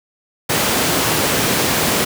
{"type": "high-pass noise", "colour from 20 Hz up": "pink", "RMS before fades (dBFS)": -17, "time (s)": [0.49, 2.05], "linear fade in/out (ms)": 10, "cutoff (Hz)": 140, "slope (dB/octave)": 12, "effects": []}